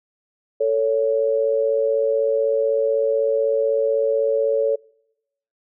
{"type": "tone pair together", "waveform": "sine", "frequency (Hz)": [444, 560], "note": ["A4", "C#5"], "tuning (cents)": [16, 18], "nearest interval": "major third", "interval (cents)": 402, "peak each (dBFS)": -19, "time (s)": [0.6, 4.76], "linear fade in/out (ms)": 10, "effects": ["noise-tail reverb RT60 0.8 s tail -25 dB re dry"]}